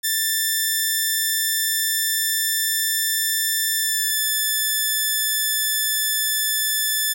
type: tone with pitch glide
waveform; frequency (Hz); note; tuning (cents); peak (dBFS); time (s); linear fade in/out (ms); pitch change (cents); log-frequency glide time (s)
5% pulse; 1774 to 1746.5; A6 to A6; +14 to -13; -9; 0.03-7.14; 20; -27; 3.76-4.19
effects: none